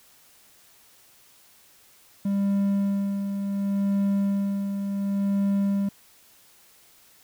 triangle tone with tremolo, 198.8 Hz, G3, 25 cents sharp, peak -18 dBFS, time 2.25-5.89 s, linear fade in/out 5 ms, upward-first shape sine, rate 0.69 Hz, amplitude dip 50%, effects white hiss -56 dBFS RMS until 7.23 s

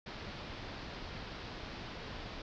pink low-pass noise, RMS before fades -45 dBFS, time 0.06-2.42 s, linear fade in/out 5 ms, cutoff 5100 Hz, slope 48 dB/octave, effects none

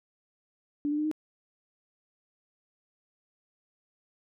sine tone with pitch steps, 291.2 / 297.1 / 303.2 / 309.4 Hz, D4 / D4 / D#4 / D#4, -15 / +20 / -45 / -10 cents, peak -26 dBFS, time 0.85-1.114 s, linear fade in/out 0 ms, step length 66 ms, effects none

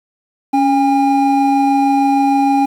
triangle tone pair together, 278.5 / 809 Hz, C#4 / G#5, +8 / -46 cents, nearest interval octave + tritone, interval 1846 cents, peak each -11 dBFS, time 0.53-2.66 s, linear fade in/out 10 ms, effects 7-bit

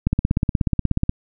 click train, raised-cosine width 5 ms, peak -5 dBFS, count 18, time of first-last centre 0.07-1.094 s, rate 16.6 Hz, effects none

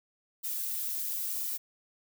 violet noise with flanger, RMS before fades -34 dBFS, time 0.43-1.58 s, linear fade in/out 20 ms, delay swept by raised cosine 1.8 to 2.8 ms, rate 1 Hz, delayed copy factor -0.55, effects none

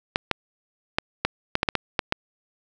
clicks, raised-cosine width 0.3 ms, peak -4 dBFS, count 10, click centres 0.159 / 0.313 / 0.985 / 1.25 / 1.554 / 1.631 / 1.688 / 1.753 / 1.992 / 2.124 s, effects none

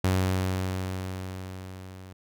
sawtooth tone with level ramp, 93.4 Hz, F#2, 17 cents sharp, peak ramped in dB -17 to -39 dBFS, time 0.04-2.13 s, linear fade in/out 5 ms, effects none

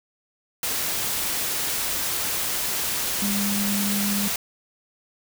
sine tone in noise, 202.4 Hz, G#3, 44 cents flat, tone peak -24 dBFS, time 3.22-4.28 s, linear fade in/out 2 ms, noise white, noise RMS -26 dBFS, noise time 0.63-4.36 s, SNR -1 dB, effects none

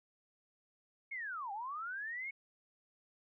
sine linear two-way sweep, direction down then up, 2217 to 773 to 2217 Hz, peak -39 dBFS, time 1.11-2.31 s, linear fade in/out 10 ms, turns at 1.52 s, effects none

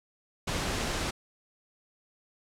pink noise, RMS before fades -31 dBFS, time 0.47-1.11 s, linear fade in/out 10 ms, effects low-pass 8000 Hz 12 dB/octave

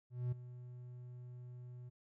triangle tone with ADSR envelope, 123.47 Hz, B2, in tune, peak -31 dBFS, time 0.1-1.9 s, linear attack 220 ms, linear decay 10 ms, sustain -15 dB, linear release 18 ms, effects none

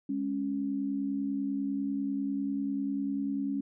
sine tone pair together, 207.1 / 277.2 Hz, G#3 / C#4, -5 / 0 cents, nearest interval perfect fourth, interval 505 cents, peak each -35 / -30 dBFS, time 0.09-3.61 s, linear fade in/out 5 ms, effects none

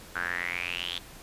sawtooth tone with band-pass filter sweep, 87.7 Hz, F2, 8 cents sharp, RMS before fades -33 dBFS, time 0.15-0.99 s, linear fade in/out 10 ms, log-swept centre 1500 to 3500 Hz, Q 7.8, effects pink hiss -48 dBFS RMS until 1.22 s + resampled to 32000 Hz

